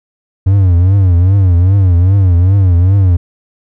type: tone with vibrato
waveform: triangle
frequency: 92.5 Hz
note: F#2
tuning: in tune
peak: -3 dBFS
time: 0.46-3.17 s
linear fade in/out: 10 ms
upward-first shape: triangle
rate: 2.5 Hz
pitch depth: 160 cents each way
effects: none